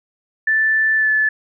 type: tone with pitch glide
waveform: sine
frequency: 1760 to 1734.8 Hz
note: A6 to A6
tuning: 0 to -25 cents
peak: -13 dBFS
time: 0.47-1.29 s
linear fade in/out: 5 ms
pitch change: -25 cents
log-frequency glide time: 0.96-1.1 s
effects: none